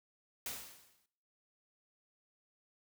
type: noise with exponential decay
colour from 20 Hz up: white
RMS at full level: -39 dBFS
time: 0.46-1.06 s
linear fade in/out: 2 ms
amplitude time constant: 130 ms
effects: noise-tail reverb RT60 0.7 s tail -19 dB re dry